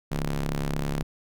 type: ring-modulated tone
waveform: sawtooth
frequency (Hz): 69.5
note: C#2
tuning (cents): +5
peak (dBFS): -19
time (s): 0.11-1.03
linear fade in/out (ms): 10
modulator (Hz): 85.9
effects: none